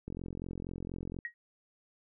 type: click train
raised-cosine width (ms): 3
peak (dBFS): -27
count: 50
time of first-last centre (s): 0.08-1.189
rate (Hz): 44.2
type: tone with exponential decay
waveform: sine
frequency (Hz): 1895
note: A#6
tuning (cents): +28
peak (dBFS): -31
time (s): 1.25-1.34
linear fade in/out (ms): 1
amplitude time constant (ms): 18
effects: none